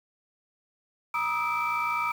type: tone cluster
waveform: sine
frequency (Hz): 952 / 1232 / 1292 / 2327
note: A#5 / D#6 / E6 / D7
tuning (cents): +36 / -17 / -35 / -17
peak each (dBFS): -30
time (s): 1.14-2.12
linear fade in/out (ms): 5
effects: tanh soft clip ceiling -19 dBFS + 8-bit